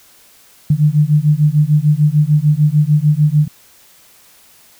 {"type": "beating tone pair", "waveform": "sine", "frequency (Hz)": [146.83, 153.53], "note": ["D3", "D#3"], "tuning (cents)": [0, -23], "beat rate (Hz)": 6.7, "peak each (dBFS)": -12, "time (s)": [0.7, 3.48], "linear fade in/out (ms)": 5, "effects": ["white hiss -47 dBFS RMS until 4.79 s"]}